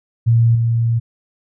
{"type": "tone with level steps", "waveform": "sine", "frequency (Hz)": 116, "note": "A#2", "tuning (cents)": -8, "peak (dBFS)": [-9, -13], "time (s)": [0.26, 1], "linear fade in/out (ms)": 20, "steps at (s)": 0.55, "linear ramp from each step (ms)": 5, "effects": []}